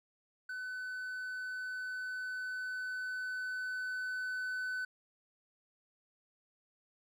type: tone with level ramp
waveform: triangle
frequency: 1507 Hz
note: F#6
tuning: 31 cents sharp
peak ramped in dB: -37 to -33 dBFS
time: 0.49-4.85 s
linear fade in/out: 5 ms
effects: none